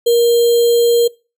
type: tone with sample-and-hold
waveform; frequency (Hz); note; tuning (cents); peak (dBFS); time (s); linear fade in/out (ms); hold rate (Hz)
sine; 470.8; A#4; +17; -8; 0.06-1.08; 10; 3675
effects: noise-tail reverb RT60 0.3 s tail -23 dB re dry